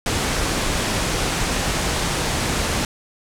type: low-pass noise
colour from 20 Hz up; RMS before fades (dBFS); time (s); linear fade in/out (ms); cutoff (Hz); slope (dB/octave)
pink; -22; 0.06-2.85; 2; 9700; 24
effects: none